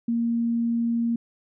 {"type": "tone", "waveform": "sine", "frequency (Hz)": 233.1, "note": "A#3", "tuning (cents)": 0, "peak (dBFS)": -21, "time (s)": [0.08, 1.16], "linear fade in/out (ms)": 5, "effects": []}